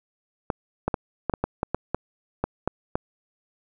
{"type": "clicks", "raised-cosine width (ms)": 1, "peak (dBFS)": -9, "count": 12, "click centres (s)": [0.502, 0.88, 0.942, 1.297, 1.338, 1.44, 1.631, 1.746, 1.946, 2.44, 2.676, 2.955], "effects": []}